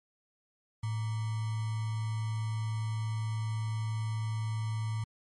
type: tone with sample-and-hold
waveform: sine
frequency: 110 Hz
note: A2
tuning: in tune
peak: -30 dBFS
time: 0.83-5.04 s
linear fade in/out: 5 ms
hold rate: 1050 Hz
effects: MP3 48 kbps